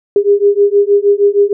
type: beating tone pair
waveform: sine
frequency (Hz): 402.3 / 408.7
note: G4 / G#4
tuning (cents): +45 / -28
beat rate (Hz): 6.4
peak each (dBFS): -10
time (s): 0.16-1.53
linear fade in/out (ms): 2
effects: none